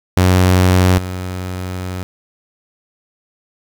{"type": "tone with level steps", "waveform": "sawtooth", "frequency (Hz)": 91.8, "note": "F#2", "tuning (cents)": -13, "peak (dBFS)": [-5, -18], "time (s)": [0.17, 2.03], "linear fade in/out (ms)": 0, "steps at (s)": 0.98, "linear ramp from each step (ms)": 2, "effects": ["7-bit"]}